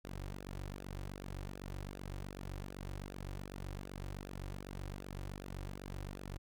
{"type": "tone with flanger", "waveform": "sawtooth", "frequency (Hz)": 47.86, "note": "G1", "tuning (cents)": -41, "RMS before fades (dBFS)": -45, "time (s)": [0.04, 6.38], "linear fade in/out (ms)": 10, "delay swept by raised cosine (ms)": [0.92, 4.72], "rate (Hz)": 2.6, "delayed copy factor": -0.7, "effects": []}